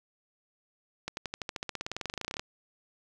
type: accelerating click train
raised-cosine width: 0.2 ms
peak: -17 dBFS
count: 26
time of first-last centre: 1.08-2.395 s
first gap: 91 ms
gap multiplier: 0.95
effects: none